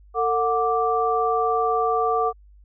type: tone cluster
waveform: sine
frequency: 450.9 / 730 / 1172 Hz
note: A4 / F#5 / D6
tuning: +42 / -24 / -4 cents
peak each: -23 dBFS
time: 0.14-2.33 s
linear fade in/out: 50 ms
effects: added 50 Hz sine -47 dBFS peak until 2.64 s